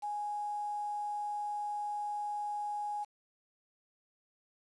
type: tone with quantisation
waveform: sine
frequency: 830.6 Hz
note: G#5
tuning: in tune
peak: -34 dBFS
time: 0.02-3.05 s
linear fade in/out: 20 ms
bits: 9
effects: resampled to 24000 Hz